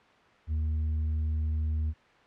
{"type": "tone with tanh clipping", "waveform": "sine", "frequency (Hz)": 77.78, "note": "D#2", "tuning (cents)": 0, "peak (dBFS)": -27, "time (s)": [0.47, 1.94], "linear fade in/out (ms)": 50, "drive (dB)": 3, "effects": ["white hiss -58 dBFS RMS until 2.26 s", "low-pass 2000 Hz 12 dB/octave"]}